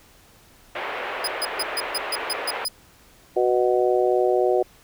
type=band-pass noise; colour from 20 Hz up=pink; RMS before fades=-30 dBFS; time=0.75-2.65 s; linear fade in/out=5 ms; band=440 to 2700 Hz; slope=24 dB/octave
type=tone bursts; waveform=sawtooth; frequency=4978 Hz; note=D#8; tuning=in tune; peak=-20 dBFS; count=9; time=1.24-2.684 s; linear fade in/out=5 ms; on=36 ms; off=140 ms
type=harmonic tone; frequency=123.47 Hz; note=B2; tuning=in tune; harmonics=3 / 4 / 5 / 6; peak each=-20 / -23 / -24 / -25 dBFS; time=3.36-4.63 s; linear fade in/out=10 ms
effects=pink hiss -53 dBFS RMS until 4.83 s